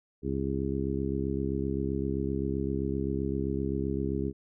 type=harmonic tone; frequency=67.7 Hz; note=C#2; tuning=40 cents flat; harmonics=1 / 2 / 3 / 4 / 5 / 6; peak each=-35 / -35 / -35 / -35 / -35 / -35 dBFS; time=0.22-4.33 s; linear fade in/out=50 ms; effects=none